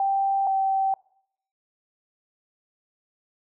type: tone pair in turn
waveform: sine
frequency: 784 / 774.1 Hz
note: G5 / G5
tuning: 0 / -22 cents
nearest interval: unison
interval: 22 cents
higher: first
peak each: -20 dBFS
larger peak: neither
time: 0-0.47 / 0.47-0.94 s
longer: neither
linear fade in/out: 2 ms
effects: noise-tail reverb RT60 0.7 s tail -24 dB re dry